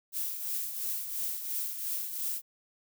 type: noise with tremolo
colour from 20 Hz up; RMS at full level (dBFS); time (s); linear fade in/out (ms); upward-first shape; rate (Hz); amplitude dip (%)
violet; -32; 0.12-2.42; 50; triangle; 2.9; 60
effects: none